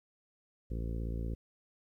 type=harmonic tone; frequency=56.7 Hz; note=A#1; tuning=47 cents flat; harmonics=1 / 2 / 3 / 4 / 5 / 6 / 7 / 8 / 9; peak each=-35 / -41 / -45 / -47 / -49 / -51 / -52 / -53 / -54 dBFS; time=0.7-1.35 s; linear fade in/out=10 ms; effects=12-bit